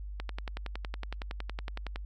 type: click train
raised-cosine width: 0.3 ms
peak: -21 dBFS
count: 20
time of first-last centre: 0.2-1.959 s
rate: 10.8 Hz
effects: added 50 Hz sine -37 dBFS peak until 2.05 s + MP3 64 kbps